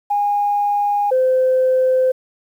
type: tone pair in turn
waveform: sine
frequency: 819 / 515.9 Hz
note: G#5 / C5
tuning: -24 / -24 cents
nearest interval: minor sixth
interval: 800 cents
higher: first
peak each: -14 / -11 dBFS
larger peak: second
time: 0.1-1.11 / 1.11-2.12 s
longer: neither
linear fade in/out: 10 ms
effects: tanh soft clip ceiling -8 dBFS + 8-bit